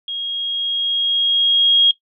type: tone with level ramp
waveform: sine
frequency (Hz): 3272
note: G#7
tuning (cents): -26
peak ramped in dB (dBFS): -23 to -9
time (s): 0.08-1.91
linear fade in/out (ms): 2
effects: noise-tail reverb RT60 0.1 s tail -17 dB re dry